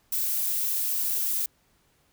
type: noise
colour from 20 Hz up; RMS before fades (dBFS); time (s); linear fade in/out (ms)
violet; -27; 0.12-1.46; 5
effects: pink hiss -66 dBFS RMS until 2.12 s